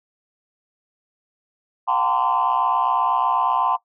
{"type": "tone cluster", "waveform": "sine", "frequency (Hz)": [718, 786, 905, 1030, 1158], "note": ["F5", "G5", "A5", "C6", "D6"], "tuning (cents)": [48, 4, 48, -28, -25], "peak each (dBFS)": [-26, -24, -21, -20, -27], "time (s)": [1.87, 3.77], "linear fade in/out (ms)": 20, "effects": ["noise-tail reverb RT60 0.1 s tail -18 dB re dry", "tanh soft clip ceiling -10 dBFS"]}